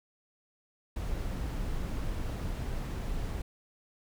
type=noise; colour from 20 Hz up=brown; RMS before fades=-34 dBFS; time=0.96-3.42 s; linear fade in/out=5 ms; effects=none